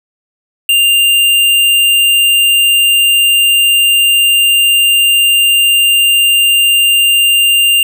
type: tone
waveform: square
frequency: 2794 Hz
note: F7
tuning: in tune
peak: -7 dBFS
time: 0.69-7.83 s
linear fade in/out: 2 ms
effects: none